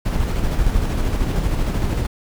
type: noise with tremolo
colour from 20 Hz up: brown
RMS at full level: -18 dBFS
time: 0.05-2.07 s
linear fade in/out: 10 ms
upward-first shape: square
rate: 13 Hz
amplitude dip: 30%
effects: none